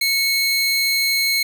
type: tone pair together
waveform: 45% pulse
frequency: 2200 / 4153 Hz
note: C#7 / C8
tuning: -14 / -14 cents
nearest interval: major seventh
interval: 1100 cents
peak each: -19 dBFS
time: 0.01-1.43 s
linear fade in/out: 5 ms
effects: none